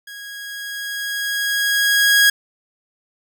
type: tone with level ramp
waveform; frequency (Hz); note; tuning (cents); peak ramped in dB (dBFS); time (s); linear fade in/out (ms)
sawtooth; 1648; G#6; -14; -30 to -6; 0.07-2.3; 5
effects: none